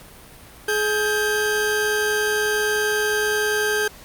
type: tone pair together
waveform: 40% pulse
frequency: 422.9 / 1581 Hz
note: G#4 / G6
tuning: +31 / +14 cents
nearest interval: octave + major seventh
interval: 2283 cents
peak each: -21 dBFS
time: 0.68-3.88 s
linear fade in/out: 5 ms
effects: pink hiss -44 dBFS RMS until 4.04 s + Opus 48 kbps